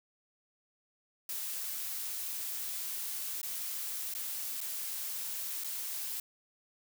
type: noise with dropouts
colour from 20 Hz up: blue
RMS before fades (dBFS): -38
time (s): 1.29-6.2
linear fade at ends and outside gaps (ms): 2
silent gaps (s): 3.415-3.43 / 4.139-4.149 / 4.606-4.612 / 5.638-5.644
effects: none